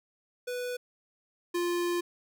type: tone pair in turn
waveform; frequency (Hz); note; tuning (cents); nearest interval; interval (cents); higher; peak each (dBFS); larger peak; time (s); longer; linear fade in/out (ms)
square; 493.6 / 349; B4 / F4; -1 / -1; tritone; 600; first; -33 / -28; second; 0.47-0.77 / 1.54-2.01; second; 10
effects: none